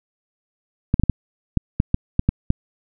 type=clicks; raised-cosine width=5 ms; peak=-3 dBFS; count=10; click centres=0.941 / 0.997 / 1.036 / 1.097 / 1.573 / 1.801 / 1.944 / 2.194 / 2.29 / 2.504 s; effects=none